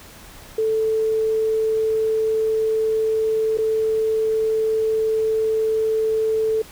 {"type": "tone with dropouts", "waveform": "sine", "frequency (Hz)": 440, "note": "A4", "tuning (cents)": 0, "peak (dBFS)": -17, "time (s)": [0.58, 6.62], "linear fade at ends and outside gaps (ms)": 5, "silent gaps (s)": [3.574, 3.584], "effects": ["pink hiss -43 dBFS RMS until 6.71 s"]}